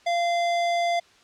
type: tone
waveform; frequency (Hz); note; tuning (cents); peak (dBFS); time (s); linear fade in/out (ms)
square; 690; F5; -21; -22; 0.06-1; 10
effects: white hiss -56 dBFS RMS until 1.23 s + low-pass 5000 Hz 12 dB/octave